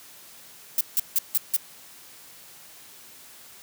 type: noise bursts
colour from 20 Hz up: violet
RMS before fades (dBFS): -21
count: 5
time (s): 0.78-1.565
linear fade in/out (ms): 2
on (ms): 29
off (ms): 160
effects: white hiss -48 dBFS RMS until 3.62 s + high-pass 80 Hz 12 dB/octave